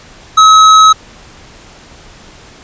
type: tone with hard clipping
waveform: sine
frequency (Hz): 1283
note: E6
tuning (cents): -47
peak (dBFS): -3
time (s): 0.37-0.93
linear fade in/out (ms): 10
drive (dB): 17
effects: pink hiss -37 dBFS RMS until 2.63 s + resampled to 16000 Hz